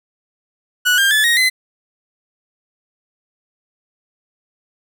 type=tone with pitch steps; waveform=30% pulse; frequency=1473 / 1597.1 / 1731.6 / 1877.4 / 2036 Hz; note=F#6 / G6 / A6 / A#6 / C7; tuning=-8 / +32 / -28 / +12 / -48 cents; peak=-9 dBFS; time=0.85-1.5 s; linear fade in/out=20 ms; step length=130 ms; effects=none